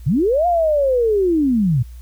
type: linear two-way sweep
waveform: sine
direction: up then down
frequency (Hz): 110.6 to 716 to 110.6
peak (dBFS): -13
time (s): 0.06-1.83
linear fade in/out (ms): 10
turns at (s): 0.47
effects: added 60 Hz sine -33 dBFS peak until 2.01 s + white hiss -54 dBFS RMS until 2.01 s